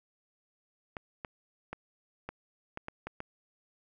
clicks, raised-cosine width 0.5 ms, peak -23 dBFS, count 8, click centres 0.968 / 1.248 / 1.73 / 2.29 / 2.774 / 2.884 / 3.07 / 3.204 s, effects none

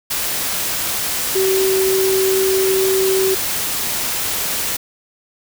sine tone in noise, 382 Hz, G4, 45 cents flat, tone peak -14 dBFS, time 1.35-3.35 s, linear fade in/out 10 ms, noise white, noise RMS -21 dBFS, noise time 0.1-4.77 s, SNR +4 dB, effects none

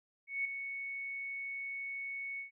sine tone with ADSR envelope, 2217 Hz, C#7, in tune, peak -30 dBFS, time 0.27-2.51 s, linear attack 180 ms, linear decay 4 ms, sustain -8 dB, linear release 120 ms, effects none

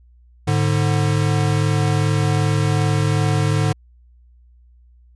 square tone pair together, 105.41 / 148 Hz, G#2 / D3, +26 / +14 cents, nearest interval tritone, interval 588 cents, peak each -19 dBFS, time 0.47-3.73 s, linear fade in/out 10 ms, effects added 60 Hz sine -47 dBFS peak until 5.15 s + resampled to 24000 Hz

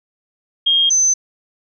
sine tone pair in turn, 3234 / 6137 Hz, G#7 / G8, -47 / -38 cents, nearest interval major seventh, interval 1109 cents, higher second, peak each -11 dBFS, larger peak neither, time 0.66-0.9 / 0.9-1.14 s, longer neither, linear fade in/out 10 ms, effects none

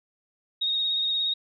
sine tone with vibrato, 3738 Hz, A#7, 4 cents sharp, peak -23 dBFS, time 0.61-1.34 s, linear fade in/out 10 ms, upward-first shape sine, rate 17 Hz, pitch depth 24 cents each way, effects none

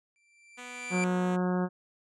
45% pulse tone with exponential growth, 2349 Hz, D7, in tune, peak -29 dBFS, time 0.16-1.04 s, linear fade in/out 0 ms, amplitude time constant 190 ms
5% pulse tone with pitch glide, 246.9 to 242 Hz, B3 to B3, 0 to -35 cents, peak -31 dBFS, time 0.57-1.37 s, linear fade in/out 20 ms, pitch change -35 cents, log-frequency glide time 0.98-1.08 s
harmonic tone, 181.3 Hz, F#3, 35 cents flat, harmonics 1 / 2 / 3 / 4 / 5 / 6 / 7 / 8 / 9, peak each -27 / -33 / -37 / -39 / -41 / -43 / -44 / -45 / -46 dBFS, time 0.9-1.69 s, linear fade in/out 50 ms
effects resampled to 24000 Hz

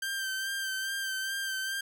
sawtooth tone with vibrato, 1568 Hz, G6, in tune, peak -28 dBFS, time 0.02-1.81 s, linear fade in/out 5 ms, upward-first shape sine, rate 2.4 Hz, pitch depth 29 cents each way, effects none

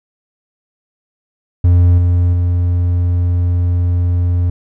triangle tone with level steps, 88 Hz, F2, 14 cents sharp, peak -4 / -7 / -9 dBFS, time 1.64-4.5 s, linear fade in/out 5 ms, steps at 1.98 / 2.33 s, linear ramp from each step 2 ms, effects none

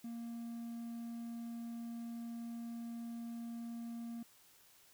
triangle tone, 233.1 Hz, A#3, in tune, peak -40 dBFS, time 0.04-4.23 s, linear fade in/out 5 ms, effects white hiss -65 dBFS RMS until 4.93 s

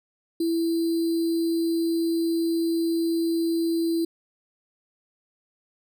sine tone with sample-and-hold, 331.8 Hz, E4, 11 cents sharp, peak -21 dBFS, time 0.4-4.05 s, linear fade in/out 5 ms, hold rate 4410 Hz, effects none

